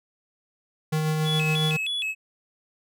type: tone with tremolo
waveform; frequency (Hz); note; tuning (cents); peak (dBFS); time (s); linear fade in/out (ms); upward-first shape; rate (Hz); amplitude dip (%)
square; 155.56; D#3; 0; -22; 0.92-1.77; 10; sine; 7.2; 25
type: tone with vibrato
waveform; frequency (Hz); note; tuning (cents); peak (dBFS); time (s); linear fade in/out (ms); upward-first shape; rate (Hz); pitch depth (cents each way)
triangle; 2963; F#7; +2; -24; 1.24-2.15; 50; square; 3.2; 240
effects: none